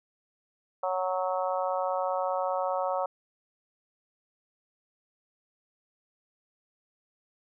harmonic tone, 185 Hz, F#3, in tune, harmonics 3 / 4 / 5 / 6 / 7, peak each -30 / -32 / -34 / -36 / -37 dBFS, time 0.83-3.06 s, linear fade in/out 5 ms, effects none

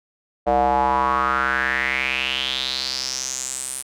square tone with band-pass filter sweep, 65.41 Hz, C2, in tune, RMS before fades -22 dBFS, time 0.46-3.83 s, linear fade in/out 20 ms, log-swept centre 650 to 9800 Hz, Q 5.6, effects none

